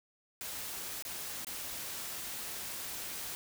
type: noise with dropouts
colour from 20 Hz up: white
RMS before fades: -41 dBFS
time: 0.41-3.35 s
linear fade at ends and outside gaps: 0 ms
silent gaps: 1.024-1.051 / 1.447-1.469 s
effects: none